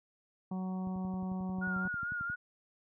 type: harmonic tone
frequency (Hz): 186.3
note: F#3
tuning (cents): +12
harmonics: 1 / 2 / 3 / 4 / 5 / 6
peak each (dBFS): -34 / -50 / -53 / -48 / -52 / -55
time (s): 0.51-1.88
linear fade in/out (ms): 5
type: click train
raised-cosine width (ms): 5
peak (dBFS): -32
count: 17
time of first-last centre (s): 0.87-2.299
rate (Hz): 11.2
type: tone with vibrato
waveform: sine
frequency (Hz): 1422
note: F6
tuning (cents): +31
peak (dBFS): -34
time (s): 1.61-2.36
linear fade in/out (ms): 20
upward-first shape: triangle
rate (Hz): 4.4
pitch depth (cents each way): 52
effects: high-pass 80 Hz 12 dB/octave